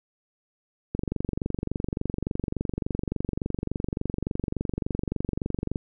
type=click train; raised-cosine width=3 ms; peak=-14 dBFS; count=114; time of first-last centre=0.95-5.759 s; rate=23.5 Hz; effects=none